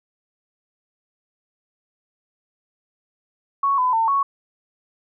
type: tone with pitch steps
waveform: sine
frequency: 1110 / 1007 / 901 / 1110 Hz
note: C#6 / B5 / A5 / C#6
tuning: +2 / +33 / +41 / +2 cents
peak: -16 dBFS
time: 3.63-4.23 s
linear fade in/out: 5 ms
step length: 150 ms
effects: none